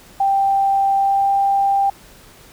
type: tone with pitch glide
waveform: sine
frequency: 786 to 791.5 Hz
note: G5 to G5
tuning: +4 to +17 cents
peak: -13 dBFS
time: 0.2-1.9 s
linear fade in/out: 5 ms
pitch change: +13 cents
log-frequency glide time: 0.97-1.31 s
effects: pink hiss -45 dBFS RMS until 2.52 s